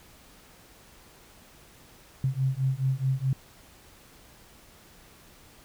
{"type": "beating tone pair", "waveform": "sine", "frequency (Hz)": [130.5, 135.2], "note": ["C3", "C#3"], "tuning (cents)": [-4, -43], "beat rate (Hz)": 4.7, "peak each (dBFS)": -27, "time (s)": [2.24, 3.33], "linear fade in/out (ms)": 2, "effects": ["pink hiss -54 dBFS RMS until 5.64 s"]}